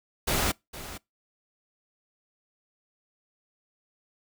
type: noise with echo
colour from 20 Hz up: pink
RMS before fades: -26 dBFS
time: 0.27-0.52 s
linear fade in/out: 10 ms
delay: 460 ms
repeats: 1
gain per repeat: -14 dB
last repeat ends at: 0.98 s
effects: noise-tail reverb RT60 0.2 s tail -25 dB re dry